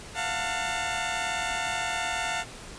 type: tone cluster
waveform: 15% pulse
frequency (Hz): 690 / 729 / 896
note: F5 / F#5 / A5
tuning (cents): -21 / -26 / +31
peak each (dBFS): -26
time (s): 0.14-2.45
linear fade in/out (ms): 50
effects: pink hiss -43 dBFS RMS until 2.78 s + resampled to 22050 Hz